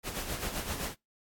pink noise with tremolo, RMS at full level -34 dBFS, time 0.03-0.95 s, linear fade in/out 50 ms, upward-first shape sine, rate 7.7 Hz, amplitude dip 55%, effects noise-tail reverb RT60 0.2 s tail -25 dB re dry + AAC 64 kbps

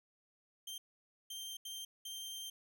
sawtooth tone bursts at uneven times, 3155 Hz, G7, 10 cents sharp, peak -40 dBFS, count 4, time 0.67-0.78 / 1.3-1.57 / 1.65-1.85 / 2.05-2.5 s, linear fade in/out 5 ms, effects none

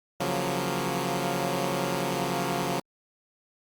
10% pulse chord, Gb major seventh, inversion second, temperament equal, 138.59 / 174.61 / 185 / 233.1 Hz, Db3 / F3 / Gb3 / Bb3, 0 / 0 / 0 / 0 cents, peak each -23 / -23 / -24 / -27 dBFS, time 0.2-2.8 s, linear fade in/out 5 ms, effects Opus 48 kbps

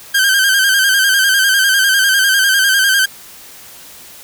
sawtooth tone with vibrato, 1571 Hz, G6, 3 cents sharp, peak -6 dBFS, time 0.14-3.06 s, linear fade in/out 10 ms, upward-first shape square, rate 10 Hz, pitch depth 45 cents each way, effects white hiss -37 dBFS RMS until 4.23 s

